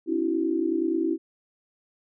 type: tone cluster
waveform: sine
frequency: 267.2 / 298.8 / 329 / 377.5 Hz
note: C4 / D4 / E4 / F#4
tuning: +36 / +30 / -3 / +35 cents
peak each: -31 / -33 / -24 / -30 dBFS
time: 0.06-1.18 s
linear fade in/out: 50 ms
effects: none